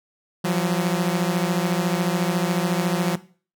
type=beating tone pair; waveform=sawtooth; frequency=171.6 / 185.6 Hz; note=F3 / F#3; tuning=-30 / +6 cents; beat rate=14 Hz; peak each=-19 dBFS; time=0.44-3.16 s; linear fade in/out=10 ms; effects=noise-tail reverb RT60 0.4 s tail -17 dB re dry